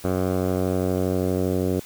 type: tone with low-pass filter sweep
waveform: 10% pulse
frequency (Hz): 92.5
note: F#2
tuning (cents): 0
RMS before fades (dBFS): -23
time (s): 0.04-1.8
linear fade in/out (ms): 5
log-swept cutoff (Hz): 960 to 480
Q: 1.2
effects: white hiss -44 dBFS RMS until 1.85 s